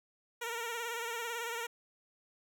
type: tone with vibrato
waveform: 10% pulse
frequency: 466.2 Hz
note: A#4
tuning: in tune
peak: -28 dBFS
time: 0.41-1.67 s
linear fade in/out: 10 ms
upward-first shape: sine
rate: 18 Hz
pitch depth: 54 cents each way
effects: none